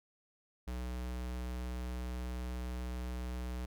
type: tone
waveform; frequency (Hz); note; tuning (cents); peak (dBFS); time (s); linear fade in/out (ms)
square; 61.74; B1; 0; -38; 0.67-3.66; 10
effects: none